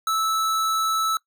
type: tone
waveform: square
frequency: 1310 Hz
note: E6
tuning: 11 cents flat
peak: -21 dBFS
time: 0.07-1.17 s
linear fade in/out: 2 ms
effects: noise-tail reverb RT60 0.1 s tail -21 dB re dry

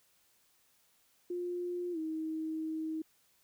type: tone with pitch glide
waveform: sine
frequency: 353.7 to 316.9 Hz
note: F4 to D#4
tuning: +22 to +32 cents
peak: -34 dBFS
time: 1.3-3.02 s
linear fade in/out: 5 ms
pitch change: -190 cents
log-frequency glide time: 1.92-1.98 s
effects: white hiss -70 dBFS RMS until 3.43 s

